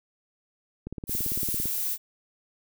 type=click train; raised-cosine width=3 ms; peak=-22 dBFS; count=15; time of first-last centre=0.87-1.657 s; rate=17.8 Hz
type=noise; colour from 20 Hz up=violet; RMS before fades=-29 dBFS; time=1.07-1.98 s; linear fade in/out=50 ms
effects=none